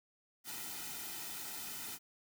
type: noise with comb filter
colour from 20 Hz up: white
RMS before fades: -44 dBFS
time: 0.44-1.99 s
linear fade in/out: 50 ms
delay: 1.8 ms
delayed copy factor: -0.7
effects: none